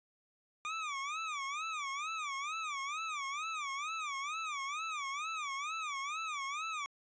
25% pulse tone with vibrato, 1196 Hz, D6, 31 cents sharp, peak -33 dBFS, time 0.65-6.86 s, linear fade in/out 0 ms, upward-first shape sine, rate 2.2 Hz, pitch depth 170 cents each way, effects resampled to 16000 Hz

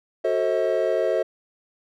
triangle chord, F# diminished seventh, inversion none, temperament just, 370 / 444 / 532.8 / 639.4 Hz, F#4 / A4 / C5 / Eb5, 0 / +16 / +31 / +47 cents, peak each -25 / -24 / -23 / -22 dBFS, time 0.24-1.23 s, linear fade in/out 10 ms, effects none

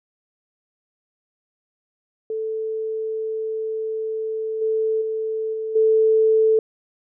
sine tone with level steps, 440 Hz, A4, in tune, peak -23 / -18 / -22 / -24 / -13 dBFS, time 2.3-6.59 s, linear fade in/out 2 ms, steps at 4.61 / 5.01 / 5.53 / 5.75 s, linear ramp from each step 10 ms, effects none

